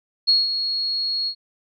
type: tone with ADSR envelope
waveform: sine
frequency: 4314 Hz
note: C#8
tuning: 48 cents flat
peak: -12 dBFS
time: 0.27-1.35 s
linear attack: 21 ms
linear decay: 180 ms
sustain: -9 dB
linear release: 77 ms
effects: none